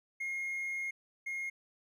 triangle tone pair in turn, 2144 / 2144 Hz, C7 / C7, +42 / +42 cents, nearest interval unison, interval 0 cents, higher neither, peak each -32 / -33 dBFS, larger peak first, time 0.2-0.91 / 1.26-1.5 s, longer first, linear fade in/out 10 ms, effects tanh soft clip ceiling -28 dBFS

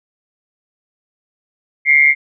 sine tone with amplitude modulation, 2123 Hz, C7, 25 cents sharp, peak -4 dBFS, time 1.85-2.15 s, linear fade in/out 50 ms, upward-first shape sine, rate 145 Hz, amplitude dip 70%, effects none

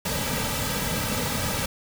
pink noise with comb filter, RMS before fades -27 dBFS, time 0.05-1.66 s, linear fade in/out 5 ms, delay 2.8 ms, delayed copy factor -0.75, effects none

